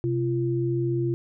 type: tone pair together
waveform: sine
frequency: 128.6 / 343.3 Hz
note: C3 / F4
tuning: -30 / -30 cents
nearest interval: octave + perfect fourth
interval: 1700 cents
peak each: -25 dBFS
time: 0.04-1.14 s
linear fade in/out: 0 ms
effects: none